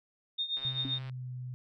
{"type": "tone with tremolo", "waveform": "sine", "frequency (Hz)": 3669, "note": "A#7", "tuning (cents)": -28, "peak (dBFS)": -28, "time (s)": [0.38, 0.99], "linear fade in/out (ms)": 10, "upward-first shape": "triangle", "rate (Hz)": 7.7, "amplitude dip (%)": 85}
{"type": "click train", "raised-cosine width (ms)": 0.3, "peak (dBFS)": -34, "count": 71, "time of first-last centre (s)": [0.57, 1.096], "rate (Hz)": 133}
{"type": "tone with pitch glide", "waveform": "sine", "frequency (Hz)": [129.3, 125.69], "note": ["C3", "B2"], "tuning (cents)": [-20, 31], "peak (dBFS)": -37, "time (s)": [0.65, 1.54], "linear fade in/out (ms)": 0, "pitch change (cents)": -49, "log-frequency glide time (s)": [0.84, 1.33]}
{"type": "tone with exponential decay", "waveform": "sine", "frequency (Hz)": 269.3, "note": "C#4", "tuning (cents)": -50, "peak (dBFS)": -32, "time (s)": [0.85, 1.01], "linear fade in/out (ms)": 0, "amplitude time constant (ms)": 34}
{"effects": []}